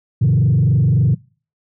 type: tone with frequency modulation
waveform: sine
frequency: 130.6 Hz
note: C3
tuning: 3 cents flat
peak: -9 dBFS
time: 0.21-1.15 s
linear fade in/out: 10 ms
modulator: 23.6 Hz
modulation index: 1.3
effects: noise-tail reverb RT60 0.4 s tail -25 dB re dry + tanh soft clip ceiling -8 dBFS